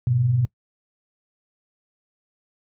sine tone pair together, 102.2 / 123.95 Hz, G#2 / B2, -27 / +7 cents, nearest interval minor third, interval 334 cents, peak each -27 / -17 dBFS, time 0.07-0.45 s, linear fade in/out 0 ms, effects noise-tail reverb RT60 0.1 s tail -22 dB re dry + high-pass 60 Hz 12 dB/octave

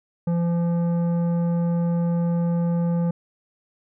sine tone with tanh clipping, 170.9 Hz, F3, 37 cents flat, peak -21 dBFS, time 0.27-3.11 s, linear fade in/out 5 ms, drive 11 dB, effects none

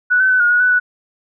sine tone with pitch steps, 1477 / 1527 / 1507 / 1433 / 1455 / 1492 / 1477 Hz, F#6 / G6 / F#6 / F6 / F#6 / F#6 / F#6, -3 / -46 / +31 / +44 / -29 / +14 / -3 cents, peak -10 dBFS, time 0.1-0.8 s, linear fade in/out 20 ms, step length 100 ms, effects none

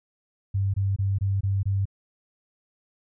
sine tone bursts, 98.1 Hz, G2, 2 cents sharp, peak -21 dBFS, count 6, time 0.54-1.855 s, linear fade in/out 10 ms, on 200 ms, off 23 ms, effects none

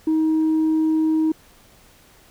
sine tone, 315.8 Hz, D#4, 26 cents sharp, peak -14 dBFS, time 0.07-1.32 s, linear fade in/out 5 ms, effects tanh soft clip ceiling -14 dBFS + pink hiss -52 dBFS RMS until 2.3 s

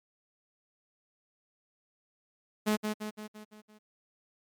sawtooth tone with echo, 213 Hz, G#3, 44 cents sharp, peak -21 dBFS, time 2.66-2.77 s, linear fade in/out 20 ms, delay 170 ms, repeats 6, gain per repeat -5 dB, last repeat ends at 3.79 s, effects MP3 96 kbps

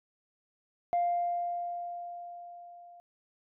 sine tone with level ramp, 698.5 Hz, F5, in tune, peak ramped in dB -23 to -50 dBFS, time 0.93-3 s, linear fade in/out 0 ms, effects tanh soft clip ceiling -22 dBFS

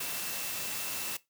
sine tone in noise, 2673 Hz, E7, 23 cents sharp, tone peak -45 dBFS, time 0-1.17 s, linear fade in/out 5 ms, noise white, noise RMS -36 dBFS, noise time 0-1.17 s, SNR -12 dB, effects noise-tail reverb RT60 0.2 s tail -19 dB re dry + high-pass 100 Hz 12 dB/octave

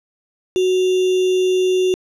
sine tone with sample-and-hold, 370 Hz, F#4, in tune, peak -13 dBFS, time 0.56-1.94 s, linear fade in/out 0 ms, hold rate 3150 Hz, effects low-pass 7000 Hz 12 dB/octave

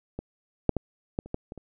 clicks, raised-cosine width 2 ms, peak -20 / -6 / -13 / -14 / -30 / -16 / -25 / -29 dBFS, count 8, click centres 0.19 / 0.693 / 0.767 / 1.189 / 1.26 / 1.344 / 1.521 / 1.577 s, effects none

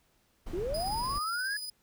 brown noise, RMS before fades -39 dBFS, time 0.46-1.19 s, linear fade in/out 10 ms
sine linear sweep, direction up, 320 to 1707 Hz, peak -31 dBFS, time 0.53-1.57 s, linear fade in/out 5 ms
sawtooth tone with tremolo, 4976 Hz, D#8, 1 cent flat, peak -33 dBFS, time 0.74-1.7 s, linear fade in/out 5 ms, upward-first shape square, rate 17 Hz, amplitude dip 30%
effects pink hiss -70 dBFS RMS until 1.82 s

